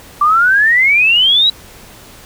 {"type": "exponential sweep", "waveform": "sine", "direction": "up", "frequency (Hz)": [1157, 3951], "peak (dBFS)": -7, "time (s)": [0.21, 1.5], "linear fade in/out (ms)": 5, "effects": ["pink hiss -38 dBFS RMS until 2.25 s"]}